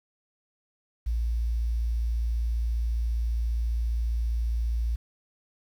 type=tone with quantisation; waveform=sine; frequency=57.4 Hz; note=A#1; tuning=26 cents flat; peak=-24 dBFS; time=1.06-4.96 s; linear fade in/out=10 ms; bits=9; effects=none